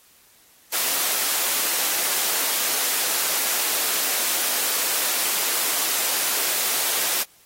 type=high-pass noise; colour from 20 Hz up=white; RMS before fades=-23 dBFS; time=0.72-7.24 s; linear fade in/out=20 ms; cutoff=350 Hz; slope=12 dB/octave; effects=white hiss -55 dBFS RMS until 7.45 s + AAC 48 kbps